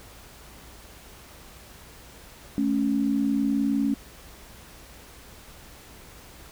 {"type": "tone pair together", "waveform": "sine", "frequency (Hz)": [217.3, 277.2], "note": ["A3", "C#4"], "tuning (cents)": [-21, 0], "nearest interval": "major third", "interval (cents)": 421, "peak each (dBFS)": [-25, -23], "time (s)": [2.58, 3.94], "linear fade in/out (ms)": 0, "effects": ["added 60 Hz sine -53 dBFS peak until 6.51 s", "pink hiss -48 dBFS RMS until 6.51 s"]}